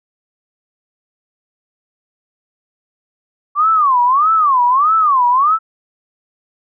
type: tone with vibrato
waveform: sine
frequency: 1129 Hz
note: C#6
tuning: 31 cents sharp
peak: -9 dBFS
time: 3.55-5.59 s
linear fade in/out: 50 ms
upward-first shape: sine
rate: 1.6 Hz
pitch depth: 270 cents each way
effects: none